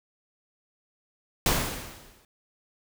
pink noise with exponential decay, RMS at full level -21 dBFS, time 1.46-2.25 s, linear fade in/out 2 ms, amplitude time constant 170 ms, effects none

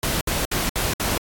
pink noise bursts, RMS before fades -23 dBFS, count 5, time 0.03-1.178 s, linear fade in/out 2 ms, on 180 ms, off 62 ms, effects AAC 64 kbps

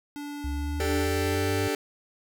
square tone with pitch glide, 290 to 293.9 Hz, D4 to D4, -22 to +1 cents, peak -35 dBFS, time 0.16-1.35 s, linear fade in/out 0 ms, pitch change +23 cents, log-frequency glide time 1.01-1.1 s
sine linear sweep, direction up, 68 to 98.9 Hz, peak -28 dBFS, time 0.44-1.68 s, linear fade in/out 5 ms
sawtooth chord, D suspended fourth, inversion none, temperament just, 293.7 / 391.6 / 440.5 Hz, D4 / G4 / A4, 0 / -2 / +2 cents, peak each -26 dBFS, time 0.8-1.75 s, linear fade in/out 2 ms
effects none

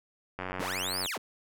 click train, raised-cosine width 0.5 ms, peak -20 dBFS, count 63, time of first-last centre 0.39-1.06 s, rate 92.6 Hz
sawtooth linear two-way sweep, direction up then down, 36.71 to 5274 to 50.3 Hz, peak -29 dBFS, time 0.59-1.18 s, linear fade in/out 10 ms, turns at 1 s
effects none

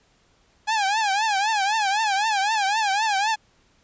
sawtooth tone with vibrato, 830.6 Hz, G#5, in tune, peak -16 dBFS, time 0.67-3.36 s, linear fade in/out 20 ms, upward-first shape triangle, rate 3.9 Hz, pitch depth 160 cents each way, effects pink hiss -61 dBFS RMS until 3.83 s + resampled to 16000 Hz

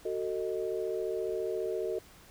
sine chord, D# diminished, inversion first, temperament just, 373.4 / 448 / 622.3 Hz, F#4 / A4 / D#5, +16 / +31 / 0 cents, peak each -34 / -34 / -38 dBFS, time 0.05-1.99 s, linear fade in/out 5 ms, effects pink hiss -56 dBFS RMS until 2.3 s

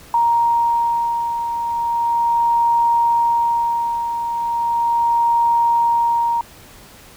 sine beating tone pair, 936 / 936.37 Hz, A#5 / A#5, +7 / +7 cents, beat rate 0.37 Hz, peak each -15 / -23 dBFS, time 0.14-6.41 s, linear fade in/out 2 ms, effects pink hiss -43 dBFS RMS until 7.16 s

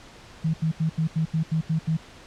sine tone bursts, 160 Hz, D#3, 49 cents sharp, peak -20 dBFS, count 9, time 0.44-1.971 s, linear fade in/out 10 ms, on 99 ms, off 80 ms, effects pink hiss -47 dBFS RMS until 2.26 s + low-pass 6000 Hz 12 dB/octave

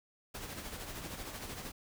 pink noise with tremolo, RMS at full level -42 dBFS, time 0.34-1.72 s, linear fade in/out 10 ms, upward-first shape sine, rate 13 Hz, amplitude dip 45%, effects none

